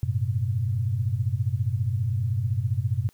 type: tone cluster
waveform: sine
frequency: 95.5 / 110 / 125.2 Hz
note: G2 / A2 / B2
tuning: -45 / 0 / +24 cents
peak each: -27 dBFS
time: 0.03-3.09 s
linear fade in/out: 0 ms
effects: white hiss -62 dBFS RMS until 3.13 s